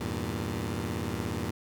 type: chord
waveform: 15% pulse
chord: E diminished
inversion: none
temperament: equal with one note detuned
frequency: 82.41 / 99.88 / 116.54 Hz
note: E2 / G2 / Bb2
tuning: 0 / +33 / 0 cents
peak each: -29 dBFS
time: 0-1.51 s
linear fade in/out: 10 ms
effects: none